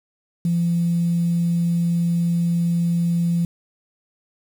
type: tone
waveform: sine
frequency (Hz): 170.9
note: F3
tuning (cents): -37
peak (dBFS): -16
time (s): 0.45-3.45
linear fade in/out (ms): 2
effects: tanh soft clip ceiling -12 dBFS + 7-bit